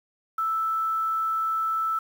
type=tone with quantisation; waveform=sine; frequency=1318.5 Hz; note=E6; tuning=in tune; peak=-23 dBFS; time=0.38-1.99 s; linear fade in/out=5 ms; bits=8; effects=none